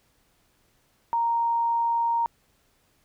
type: tone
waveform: sine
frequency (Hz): 931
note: A#5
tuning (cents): -2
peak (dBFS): -21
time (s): 1.13-2.26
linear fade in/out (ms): 0
effects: pink hiss -66 dBFS RMS until 3.04 s